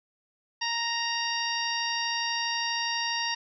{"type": "harmonic tone", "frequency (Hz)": 932.3, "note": "A#5", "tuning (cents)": 0, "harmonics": [1, 2, 3, 4, 5, 6], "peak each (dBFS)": [-33, -33, -34, -38, -35, -34], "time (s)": [0.61, 3.35], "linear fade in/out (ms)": 10, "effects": []}